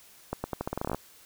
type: accelerating click train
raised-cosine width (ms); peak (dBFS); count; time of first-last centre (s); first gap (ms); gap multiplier
1; -16; 14; 0.33-0.946; 110; 0.84
effects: white hiss -55 dBFS RMS until 1.25 s